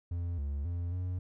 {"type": "tone with pitch steps", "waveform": "triangle", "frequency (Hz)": [86.4, 70.8, 86.8, 90.6], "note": ["F2", "C#2", "F2", "F#2"], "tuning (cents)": [-18, 37, -10, -36], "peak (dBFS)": -30, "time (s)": [0.11, 1.19], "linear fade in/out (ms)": 5, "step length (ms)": 270, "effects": []}